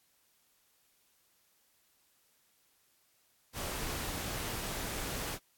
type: noise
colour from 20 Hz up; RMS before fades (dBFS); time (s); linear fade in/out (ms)
pink; -38; 3.53-5.39; 50
effects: white hiss -71 dBFS RMS until 5.57 s + AAC 64 kbps